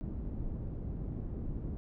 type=low-pass noise; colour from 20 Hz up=pink; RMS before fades=-38 dBFS; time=0.01-1.77 s; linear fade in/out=0 ms; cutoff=250 Hz; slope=12 dB/octave; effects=none